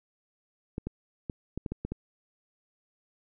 clicks, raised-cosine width 3 ms, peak -20 dBFS, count 8, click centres 0.781 / 0.87 / 1.298 / 1.576 / 1.662 / 1.72 / 1.85 / 1.92 s, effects none

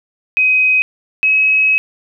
sine tone pair in turn, 2520 / 2558 Hz, D#7 / D#7, +21 / +47 cents, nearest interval unison, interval 26 cents, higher second, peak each -9 dBFS, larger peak neither, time 0.37-0.82 / 1.23-1.78 s, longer second, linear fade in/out 0 ms, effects none

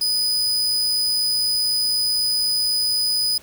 40% pulse tone, 4978 Hz, D#8, in tune, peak -17 dBFS, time 0.01-3.38 s, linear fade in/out 5 ms, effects pink hiss -47 dBFS RMS until 3.42 s

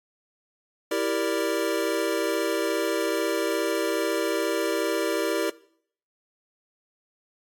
square chord, E half-diminished seventh, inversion none, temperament equal, 329.6 / 392 / 466.2 / 587.3 Hz, E4 / G4 / Bb4 / D5, 0 / 0 / 0 / 0 cents, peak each -30 dBFS, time 0.91-5.5 s, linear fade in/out 5 ms, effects noise-tail reverb RT60 0.6 s tail -20 dB re dry + AAC 64 kbps

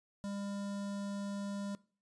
square tone with notch filter, 200.5 Hz, G3, 39 cents sharp, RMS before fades -40 dBFS, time 0.24-1.75 s, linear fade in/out 0 ms, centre 2300 Hz, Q 1.1, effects noise-tail reverb RT60 0.4 s tail -20 dB re dry + resampled to 22050 Hz

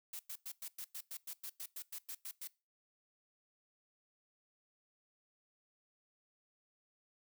blue noise bursts, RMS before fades -45 dBFS, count 15, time 0.13-2.475 s, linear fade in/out 5 ms, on 63 ms, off 100 ms, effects noise-tail reverb RT60 0.3 s tail -22 dB re dry

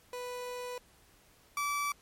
30% pulse tone pair in turn, 493.9 / 1155.2 Hz, B4 / D6, 0 / -29 cents, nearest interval octave + minor third, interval 1471 cents, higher second, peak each -35 / -28 dBFS, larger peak second, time 0.13-0.78 / 1.57-1.92 s, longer first, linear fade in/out 2 ms, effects pink hiss -63 dBFS RMS until 2.01 s + MP3 64 kbps

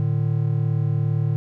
triangle tone pair together, 112.37 / 150 Hz, A2 / D3, +37 / +37 cents, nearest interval perfect fourth, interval 500 cents, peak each -19 / -20 dBFS, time 0-1.36 s, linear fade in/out 0 ms, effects none

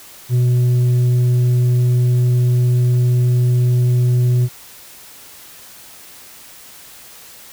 sine tone with tanh clipping, 123.47 Hz, B2, in tune, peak -12 dBFS, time 0.29-4.49 s, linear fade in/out 50 ms, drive 4 dB, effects white hiss -40 dBFS RMS until 7.52 s

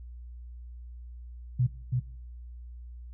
sine tone with echo, 125.3 Hz, B2, 25 cents sharp, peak -21 dBFS, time 1.59-1.67 s, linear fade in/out 10 ms, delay 330 ms, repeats 1, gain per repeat -3 dB, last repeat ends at 2 s, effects noise-tail reverb RT60 0.6 s tail -20 dB re dry + added 60 Hz sine -41 dBFS peak until 3.13 s

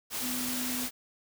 sine tone in noise, 250 Hz, B3, 21 cents sharp, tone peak -35 dBFS, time 0.2-0.89 s, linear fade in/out 50 ms, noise white, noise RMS -34 dBFS, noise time 0.1-0.91 s, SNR -4 dB, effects none

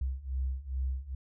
sine beating tone pair, 64.2 / 66.6 Hz, C2 / C2, -32 / +31 cents, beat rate 2.4 Hz, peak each -35 / -33 dBFS, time 0.01-1.15 s, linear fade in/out 5 ms, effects none

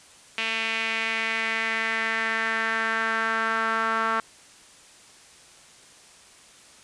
sawtooth tone with band-pass filter sweep, 224.1 Hz, A3, 32 cents sharp, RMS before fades -26 dBFS, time 0.38-4.2 s, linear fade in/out 2 ms, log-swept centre 2600 to 1300 Hz, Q 3.3, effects white hiss -51 dBFS RMS until 6.83 s + resampled to 22050 Hz

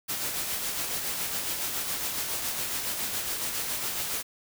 white noise with tremolo, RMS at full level -30 dBFS, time 0.08-4.23 s, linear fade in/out 20 ms, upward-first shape sine, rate 7.2 Hz, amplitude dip 35%, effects none

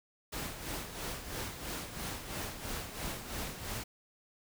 pink noise with tremolo, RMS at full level -38 dBFS, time 0.32-3.84 s, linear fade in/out 10 ms, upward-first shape sine, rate 3 Hz, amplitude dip 60%, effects none

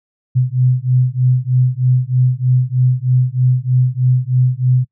sine beating tone pair, 125.3 / 128.5 Hz, B2 / C3, +25 / -31 cents, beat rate 3.2 Hz, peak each -14 / -14 dBFS, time 0.35-4.85 s, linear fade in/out 20 ms, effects noise-tail reverb RT60 0.1 s tail -24 dB re dry

